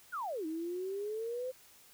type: exponential two-way sweep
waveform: sine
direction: down then up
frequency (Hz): 1546 to 311.1 to 521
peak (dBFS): -35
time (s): 0.12-1.52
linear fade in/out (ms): 20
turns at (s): 0.46
effects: white hiss -60 dBFS RMS until 1.93 s